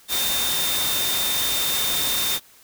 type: tone in noise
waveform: sine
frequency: 3629 Hz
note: A#7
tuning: 47 cents flat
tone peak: -25 dBFS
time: 0.08-2.4 s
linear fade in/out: 50 ms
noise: white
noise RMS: -24 dBFS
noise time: 0.08-2.4 s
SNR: -4 dB
effects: white hiss -52 dBFS RMS until 2.63 s